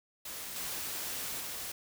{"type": "noise with level steps", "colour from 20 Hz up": "white", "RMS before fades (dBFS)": [-42, -38, -40], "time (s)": [0.25, 1.72], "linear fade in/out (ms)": 5, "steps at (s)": [0.56, 1.4], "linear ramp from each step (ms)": 2, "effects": []}